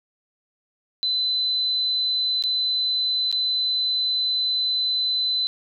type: tone with dropouts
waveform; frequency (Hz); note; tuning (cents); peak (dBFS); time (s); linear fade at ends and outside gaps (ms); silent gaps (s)
sine; 4025; B7; +32; -20; 1.03-5.47; 0; 2.424-2.438 / 3.315-3.326
effects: none